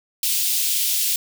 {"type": "high-pass noise", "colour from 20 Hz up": "white", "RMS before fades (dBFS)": -21, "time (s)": [0.23, 1.16], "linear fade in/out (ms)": 2, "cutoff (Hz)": 2800, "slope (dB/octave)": 24, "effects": []}